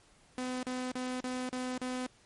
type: tone bursts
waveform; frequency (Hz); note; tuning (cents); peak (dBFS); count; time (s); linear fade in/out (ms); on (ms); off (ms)
sawtooth; 253.3; B3; +44; -30; 6; 0.38-2.065; 0; 250; 37
effects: pink hiss -63 dBFS RMS until 2.25 s + MP3 48 kbps